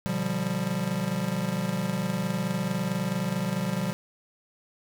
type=chord; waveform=square; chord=G dominant seventh; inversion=first; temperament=just; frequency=122.5 / 147 / 176.4 / 196 Hz; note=B2 / D3 / F3 / G3; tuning=-14 / +2 / +18 / 0 cents; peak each=-36 / -36 / -31 / -31 dBFS; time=0.06-3.93 s; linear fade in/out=0 ms; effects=none